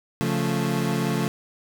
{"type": "chord", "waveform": "30% pulse", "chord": "Db augmented", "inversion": "none", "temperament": "equal", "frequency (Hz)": [138.59, 174.61, 220], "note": ["Db3", "F3", "A3"], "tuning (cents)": [0, 0, 0], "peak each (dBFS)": -24, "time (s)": [0.21, 1.28], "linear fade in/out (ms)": 0, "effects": []}